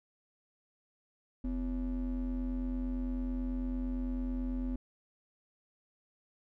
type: ring-modulated tone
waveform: triangle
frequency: 149.5 Hz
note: D3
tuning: 31 cents sharp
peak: -27 dBFS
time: 1.44-4.76 s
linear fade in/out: 5 ms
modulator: 105 Hz
effects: none